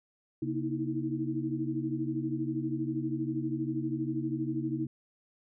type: tone cluster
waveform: sine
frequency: 135.3 / 238.1 / 313.2 / 325.7 Hz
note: C#3 / A#3 / D#4 / E4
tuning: -42 / +37 / +11 / -21 cents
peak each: -36 / -38 / -34 / -35 dBFS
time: 0.42-4.87 s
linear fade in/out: 5 ms
effects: none